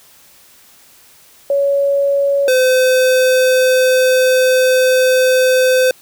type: tone pair in turn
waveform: sine / square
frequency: 560 / 512.3 Hz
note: C#5 / C5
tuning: +18 / -37 cents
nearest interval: major second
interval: 155 cents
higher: first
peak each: -11 / -10 dBFS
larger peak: second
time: 1.5-2.48 / 2.48-5.91 s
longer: second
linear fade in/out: 2 ms
effects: white hiss -46 dBFS RMS until 6.01 s